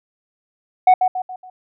sine tone with echo, 740 Hz, F#5, in tune, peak -4 dBFS, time 0.87-0.94 s, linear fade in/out 5 ms, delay 140 ms, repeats 4, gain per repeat -8 dB, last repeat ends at 1.5 s, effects tanh soft clip ceiling -6 dBFS

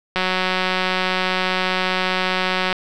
click train, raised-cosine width 0.3 ms, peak -4 dBFS, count 476, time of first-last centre 0.16-2.728 s, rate 185 Hz, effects none

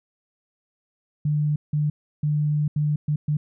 sine tone bursts at uneven times, 149.3 Hz, D3, 29 cents sharp, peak -19 dBFS, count 6, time 1.25-1.56 / 1.73-1.9 / 2.23-2.68 / 2.76-2.96 / 3.08-3.16 / 3.28-3.37 s, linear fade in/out 5 ms, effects none

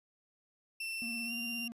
35% pulse tone with pitch glide, 2685 to 2778 Hz, E7 to F7, +31 to -10 cents, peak -35 dBFS, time 0.8-1.68 s, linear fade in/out 5 ms, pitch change +59 cents, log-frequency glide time 1.25-1.32 s
triangle tone with vibrato, 233.1 Hz, A#3, in tune, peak -39 dBFS, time 1.02-1.72 s, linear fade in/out 0 ms, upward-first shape triangle, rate 17 Hz, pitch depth 51 cents each way
effects resampled to 32000 Hz

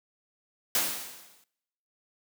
white noise with exponential decay, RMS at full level -24 dBFS, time 0.75-1.44 s, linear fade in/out 1 ms, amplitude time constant 150 ms, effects noise-tail reverb RT60 1.0 s tail -26 dB re dry + high-pass 150 Hz 12 dB/octave

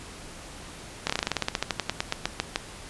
slowing click train, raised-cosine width 0.2 ms, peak -7 dBFS, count 21, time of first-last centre 1.07-2.559 s, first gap 26 ms, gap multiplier 1.1, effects pink hiss -43 dBFS RMS until 2.89 s + resampled to 24000 Hz

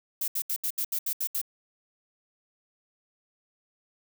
violet noise bursts, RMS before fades -29 dBFS, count 9, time 0.21-1.415 s, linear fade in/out 5 ms, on 69 ms, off 73 ms, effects none

